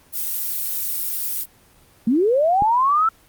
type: noise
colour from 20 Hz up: violet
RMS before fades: -24 dBFS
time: 0.12-1.46 s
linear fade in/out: 50 ms
type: linear sweep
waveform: sine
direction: up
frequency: 209.9 to 1344 Hz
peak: -14 dBFS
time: 2.07-3.09 s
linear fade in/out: 5 ms
type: click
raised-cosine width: 3 ms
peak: -14 dBFS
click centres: 2.622 s
effects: pink hiss -53 dBFS RMS until 3.28 s + Opus 24 kbps